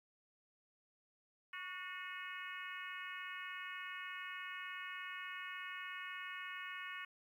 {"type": "harmonic tone with a mistuned harmonic", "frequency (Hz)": 363.4, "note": "F#4", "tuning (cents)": -31, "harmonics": [3, 4, 5, 6, 7, 8], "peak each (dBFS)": [-51, -51, -49, -51, -53, -54], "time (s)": [1.53, 7.05], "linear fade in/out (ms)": 5, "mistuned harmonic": 3, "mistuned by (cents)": 48, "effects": ["12-bit"]}